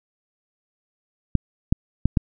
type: clicks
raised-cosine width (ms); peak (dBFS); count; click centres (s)
5; -4; 4; 1.353 / 1.725 / 2.056 / 2.172
effects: none